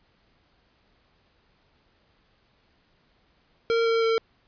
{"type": "tone with pitch steps", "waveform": "square", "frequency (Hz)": [459.9, 455.9, 452], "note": ["A#4", "A#4", "A4"], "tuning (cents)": [-23, -39, 47], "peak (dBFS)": -21, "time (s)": [3.7, 4.18], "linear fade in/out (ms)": 0, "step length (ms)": 160, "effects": ["pink hiss -65 dBFS RMS until 4.47 s", "resampled to 11025 Hz"]}